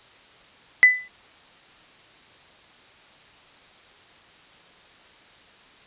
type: tone with exponential decay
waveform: sine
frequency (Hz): 2000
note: B6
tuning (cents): +21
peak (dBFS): -6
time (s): 0.83-1.08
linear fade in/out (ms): 0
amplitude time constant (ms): 54
effects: white hiss -51 dBFS RMS until 5.86 s + resampled to 8000 Hz